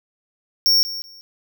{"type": "tone with echo", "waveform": "square", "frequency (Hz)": 5500, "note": "F8", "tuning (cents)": -27, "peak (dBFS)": -13, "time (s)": [0.66, 0.83], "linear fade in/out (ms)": 0, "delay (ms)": 190, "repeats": 2, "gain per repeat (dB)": -14, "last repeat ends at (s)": 1.21, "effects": []}